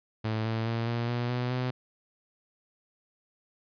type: tone with pitch steps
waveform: sawtooth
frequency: 110 / 112.57 / 115.2 / 117.9 / 120.65 / 123.47 / 126.36 Hz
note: A2 / A2 / A#2 / A#2 / B2 / B2 / B2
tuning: 0 / +40 / -20 / +20 / -40 / 0 / +40 cents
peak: -24 dBFS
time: 0.24-1.71 s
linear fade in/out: 10 ms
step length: 210 ms
effects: resampled to 11025 Hz